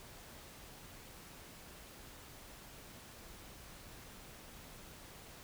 silence, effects pink hiss -54 dBFS RMS until 5.43 s

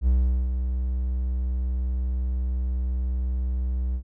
triangle tone with ADSR envelope, 62.8 Hz, B1, 30 cents sharp, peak -14 dBFS, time 0.01-4.03 s, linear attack 62 ms, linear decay 410 ms, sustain -7 dB, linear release 79 ms, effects none

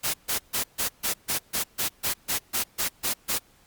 white noise bursts, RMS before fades -26 dBFS, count 14, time 0.03-3.39 s, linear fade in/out 20 ms, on 110 ms, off 140 ms, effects pink hiss -59 dBFS RMS until 3.66 s + Opus 48 kbps

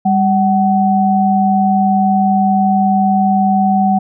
sine tone pair together, 198.3 / 753 Hz, G3 / F#5, +20 / +30 cents, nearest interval octave + major seventh, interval 2310 cents, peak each -12 dBFS, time 0.05-3.99 s, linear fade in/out 10 ms, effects none

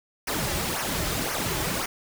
pink noise with flanger, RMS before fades -28 dBFS, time 0.27-1.86 s, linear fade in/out 5 ms, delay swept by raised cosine 0.25 to 4.35 ms, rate 1.9 Hz, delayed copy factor -0.75, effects none

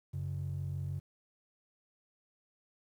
triangle ring-modulated tone, 117 Hz, A#2, 7 cents sharp, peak -28 dBFS, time 0.13-1 s, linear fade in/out 20 ms, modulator 23.1 Hz, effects tanh soft clip ceiling -30 dBFS + 11-bit

